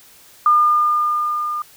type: tone with level ramp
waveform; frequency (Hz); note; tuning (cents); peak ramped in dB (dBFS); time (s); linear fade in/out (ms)
sine; 1209; D6; +50; -9 to -21; 0.46-1.62; 2
effects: white hiss -47 dBFS RMS until 1.76 s